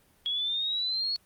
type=exponential sweep; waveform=sine; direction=up; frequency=3322 to 4386 Hz; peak=-27 dBFS; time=0.26-1.16 s; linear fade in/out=0 ms; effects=pink hiss -63 dBFS RMS until 1.25 s + Opus 32 kbps